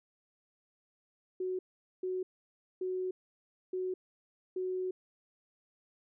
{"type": "tone bursts at uneven times", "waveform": "sine", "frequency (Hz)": 370, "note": "F#4", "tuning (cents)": 0, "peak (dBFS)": -32, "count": 5, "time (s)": [[1.4, 1.59], [2.03, 2.23], [2.81, 3.11], [3.73, 3.94], [4.56, 4.91]], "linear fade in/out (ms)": 5, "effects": []}